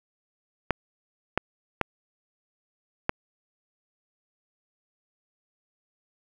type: clicks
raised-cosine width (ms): 0.5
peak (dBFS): -7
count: 4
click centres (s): 0.707 / 1.376 / 1.813 / 3.094
effects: 7-bit